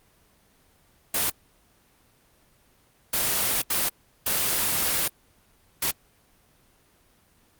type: noise bursts at uneven times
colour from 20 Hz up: white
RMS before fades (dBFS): -24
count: 5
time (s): 1.14-1.3 / 3.13-3.62 / 3.7-3.89 / 4.26-5.08 / 5.82-5.91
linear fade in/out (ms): 5
effects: pink hiss -61 dBFS RMS until 7.59 s + Opus 24 kbps